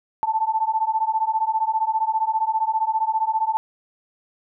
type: beating tone pair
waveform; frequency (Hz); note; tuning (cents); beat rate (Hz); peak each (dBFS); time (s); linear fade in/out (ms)
sine; 874 / 889; A5 / A5; -12 / +18; 15; -22; 0.23-3.57; 0
effects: none